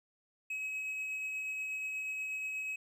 triangle tone with tremolo, 2555 Hz, D#7, 45 cents sharp, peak -33 dBFS, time 0.5-2.76 s, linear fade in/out 5 ms, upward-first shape triangle, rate 8.3 Hz, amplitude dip 25%, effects none

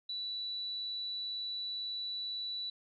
sine tone, 3951 Hz, B7, in tune, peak -36 dBFS, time 0.09-2.7 s, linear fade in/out 5 ms, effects none

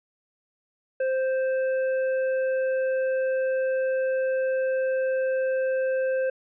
sine tone with hard clipping, 523.3 Hz, C5, in tune, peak -24 dBFS, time 1-6.3 s, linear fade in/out 5 ms, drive 7 dB, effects resampled to 8000 Hz

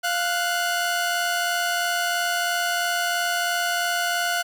sawtooth tone pair together, 698 / 1479 Hz, F5 / F#6, -1 / -1 cents, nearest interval octave + minor second, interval 1300 cents, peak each -21 dBFS, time 0.03-4.43 s, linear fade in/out 20 ms, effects none

